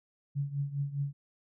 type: tone with tremolo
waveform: sine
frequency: 141.4 Hz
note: C#3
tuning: 35 cents sharp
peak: -27 dBFS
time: 0.35-1.13 s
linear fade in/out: 20 ms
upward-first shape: triangle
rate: 4.9 Hz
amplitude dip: 85%
effects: none